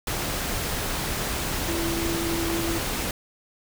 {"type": "tone in noise", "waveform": "sine", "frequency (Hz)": 334.2, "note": "E4", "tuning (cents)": 24, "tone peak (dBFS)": -27, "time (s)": [1.68, 2.78], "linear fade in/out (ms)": 2, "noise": "pink", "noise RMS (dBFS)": -28, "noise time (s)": [0.07, 3.11], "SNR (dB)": -2, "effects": []}